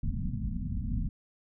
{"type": "low-pass noise", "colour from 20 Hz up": "pink", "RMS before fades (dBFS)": -32, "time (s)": [0.03, 1.09], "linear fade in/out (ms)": 5, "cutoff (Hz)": 250, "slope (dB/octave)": 96, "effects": []}